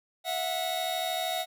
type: tone cluster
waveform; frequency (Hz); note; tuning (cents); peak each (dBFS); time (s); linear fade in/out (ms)
45% pulse; 658 / 731 / 3754; E5 / F#5 / A#7; -3 / -21 / +11; -34 / -32 / -35; 0.24-1.46; 50
effects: none